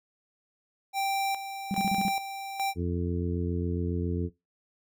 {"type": "tone with tremolo", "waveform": "square", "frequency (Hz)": 784, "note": "G5", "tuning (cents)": 0, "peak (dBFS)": -27, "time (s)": [0.93, 2.74], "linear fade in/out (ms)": 50, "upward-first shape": "square", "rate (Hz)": 1.2, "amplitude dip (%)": 65}
{"type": "tone bursts", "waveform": "sine", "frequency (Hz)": 196, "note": "G3", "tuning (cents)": 0, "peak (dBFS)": -26, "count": 6, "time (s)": [1.71, 2.082], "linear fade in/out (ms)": 0, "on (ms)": 32, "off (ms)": 36}
{"type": "harmonic tone", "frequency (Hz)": 87.31, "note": "F2", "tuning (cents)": 0, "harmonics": [1, 2, 3, 4, 5], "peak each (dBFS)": [-30, -33, -35, -36, -37], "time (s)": [2.75, 4.3], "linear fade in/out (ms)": 50}
{"effects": ["noise-tail reverb RT60 0.2 s tail -18 dB re dry"]}